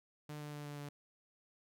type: tone with pitch steps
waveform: sawtooth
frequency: 149.4 / 148.2 / 147 / 145.82 / 144.64 Hz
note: D3 / D3 / D3 / D3 / D3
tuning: +30 / +16 / +2 / -12 / -26 cents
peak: -40 dBFS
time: 0.29-0.89 s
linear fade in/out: 5 ms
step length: 120 ms
effects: none